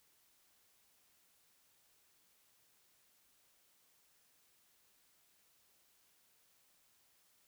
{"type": "silence", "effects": ["white hiss -72 dBFS RMS until 7.47 s"]}